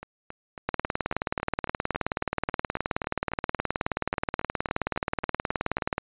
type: two click trains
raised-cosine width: 0.5 ms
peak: -23 / -10 dBFS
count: 22 / 101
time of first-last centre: 0.03-5.783 / 0.69-5.981 s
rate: 3.65 / 18.9 Hz
effects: resampled to 8000 Hz